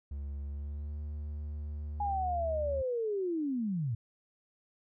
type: tone with pitch glide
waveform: triangle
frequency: 70.7 to 74.39 Hz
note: C#2 to D2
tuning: +35 to +23 cents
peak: -34 dBFS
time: 0.11-2.82 s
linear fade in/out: 5 ms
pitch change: +88 cents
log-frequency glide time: 0.43-0.96 s
type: linear sweep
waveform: sine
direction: down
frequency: 830.6 to 105.3 Hz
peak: -30 dBFS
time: 2-3.95 s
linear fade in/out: 5 ms
effects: none